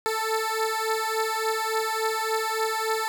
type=beating tone pair; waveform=15% pulse; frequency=440 / 443.5 Hz; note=A4 / A4; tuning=0 / +14 cents; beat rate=3.5 Hz; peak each=-21 dBFS; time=0.06-3.08 s; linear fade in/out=0 ms; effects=none